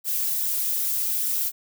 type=noise with flanger; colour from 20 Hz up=violet; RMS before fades=-25 dBFS; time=0.04-1.52 s; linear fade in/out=50 ms; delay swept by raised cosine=0.52 to 6.42 ms; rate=2.5 Hz; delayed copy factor=+0.75; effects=none